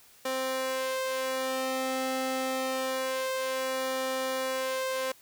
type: tone with flanger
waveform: sawtooth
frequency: 261.6 Hz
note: C4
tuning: in tune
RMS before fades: -31 dBFS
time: 0.25-5.12 s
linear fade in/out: 5 ms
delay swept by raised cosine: 1.7 to 2.31 ms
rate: 0.26 Hz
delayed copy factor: +1
effects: white hiss -57 dBFS RMS until 5.21 s